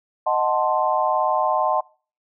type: chord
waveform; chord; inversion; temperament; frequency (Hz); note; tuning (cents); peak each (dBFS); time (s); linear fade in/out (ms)
sine; D# diminished seventh; none; equal; 622.3 / 740 / 880 / 1046.5; D#5 / F#5 / A5 / C6; 0 / 0 / 0 / 0; -23; 0.26-1.81; 10
effects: noise-tail reverb RT60 0.4 s tail -24 dB re dry